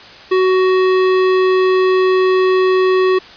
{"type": "tone with hard clipping", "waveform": "sine", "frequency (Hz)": 373.2, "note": "F#4", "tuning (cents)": 15, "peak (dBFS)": -12, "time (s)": [0.31, 3.19], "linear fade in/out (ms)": 10, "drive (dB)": 16, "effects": ["white hiss -37 dBFS RMS until 3.36 s", "resampled to 11025 Hz"]}